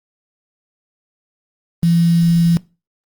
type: tone with quantisation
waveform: sine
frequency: 169.1 Hz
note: E3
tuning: 44 cents sharp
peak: -10 dBFS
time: 1.83-2.57 s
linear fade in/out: 0 ms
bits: 5
effects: noise-tail reverb RT60 0.3 s tail -22 dB re dry + Opus 32 kbps